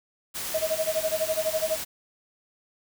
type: noise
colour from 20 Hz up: white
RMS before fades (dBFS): -33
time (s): 0.34-1.85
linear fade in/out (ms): 20
type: tone with tremolo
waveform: sine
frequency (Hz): 634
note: D#5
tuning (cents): +32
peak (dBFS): -21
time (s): 0.54-1.78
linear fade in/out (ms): 5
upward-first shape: sine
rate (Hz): 12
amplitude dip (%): 100
effects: none